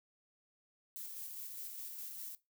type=noise with tremolo; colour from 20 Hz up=violet; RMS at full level=-45 dBFS; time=0.96-2.35 s; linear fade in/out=0 ms; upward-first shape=square; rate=4.9 Hz; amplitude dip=25%; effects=noise-tail reverb RT60 0.2 s tail -17 dB re dry